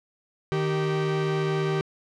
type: tone pair together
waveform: 45% pulse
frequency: 154.56 / 389 Hz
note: D#3 / G4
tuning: -11 / -13 cents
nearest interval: octave + major third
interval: 1598 cents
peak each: -26 dBFS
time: 0.52-1.81 s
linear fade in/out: 0 ms
effects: low-pass 4000 Hz 12 dB/octave